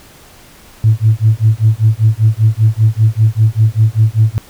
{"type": "tone with tremolo", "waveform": "sine", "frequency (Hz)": 110, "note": "A2", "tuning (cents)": 0, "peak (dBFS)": -3, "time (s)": [0.84, 4.38], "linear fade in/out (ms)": 0, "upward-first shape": "sine", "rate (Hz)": 5.1, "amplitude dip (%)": 100, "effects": ["tanh soft clip ceiling 0 dBFS", "pink hiss -41 dBFS RMS until 4.49 s"]}